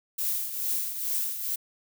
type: noise with tremolo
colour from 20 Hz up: violet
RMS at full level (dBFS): -27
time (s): 0.18-1.56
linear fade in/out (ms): 10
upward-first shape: triangle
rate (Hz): 2.3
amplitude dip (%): 65
effects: none